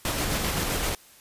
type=noise with tremolo; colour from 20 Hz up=pink; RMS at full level=-26 dBFS; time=0.05-0.95 s; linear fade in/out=2 ms; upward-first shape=square; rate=7.7 Hz; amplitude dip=25%; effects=white hiss -53 dBFS RMS until 1.2 s + resampled to 32000 Hz